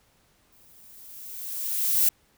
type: noise with exponential growth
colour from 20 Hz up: violet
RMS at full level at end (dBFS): -19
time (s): 0.52-2.09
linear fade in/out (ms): 5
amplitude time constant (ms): 340
effects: pink hiss -64 dBFS RMS until 2.37 s